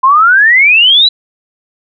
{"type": "exponential sweep", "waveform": "sine", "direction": "up", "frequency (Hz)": [1020, 4030], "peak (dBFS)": -3, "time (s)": [0.03, 1.09], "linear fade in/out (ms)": 10, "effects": []}